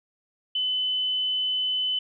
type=tone; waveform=sine; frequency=3020 Hz; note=F#7; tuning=35 cents sharp; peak=-23 dBFS; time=0.55-1.99 s; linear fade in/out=5 ms; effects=none